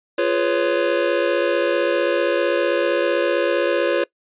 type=chord; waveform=square; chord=C# dominant seventh; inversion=first; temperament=just; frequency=346.5 / 415.8 / 498.9 / 554.4 Hz; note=E#4 / G#4 / B4 / C#5; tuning=-14 / +2 / +17 / 0 cents; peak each=-23 / -27 / -23 / -21 dBFS; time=0.18-4.04 s; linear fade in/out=5 ms; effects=noise-tail reverb RT60 0.1 s tail -22 dB re dry + resampled to 8000 Hz